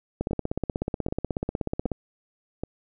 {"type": "two click trains", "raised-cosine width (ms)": 2, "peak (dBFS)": [-13, -16], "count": [29, 4], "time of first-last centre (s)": [[0.21, 1.917], [0.31, 2.636]], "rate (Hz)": [16.4, 1.29], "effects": []}